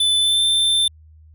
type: tone with pitch glide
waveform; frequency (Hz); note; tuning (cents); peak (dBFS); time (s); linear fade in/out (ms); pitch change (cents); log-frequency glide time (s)
square; 3508 to 3559; A7 to A7; -6 to +19; -15; 0-0.88; 5; +25; 0.19-0.43
effects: added 78 Hz sine -44 dBFS peak until 1.34 s